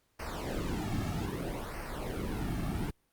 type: noise with flanger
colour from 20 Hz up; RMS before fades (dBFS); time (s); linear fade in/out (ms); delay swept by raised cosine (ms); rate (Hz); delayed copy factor
brown; -35; 0.19-2.91; 10; 0.27 to 2.07; 0.62; -0.75
effects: pink hiss -74 dBFS RMS until 3.12 s + Opus 48 kbps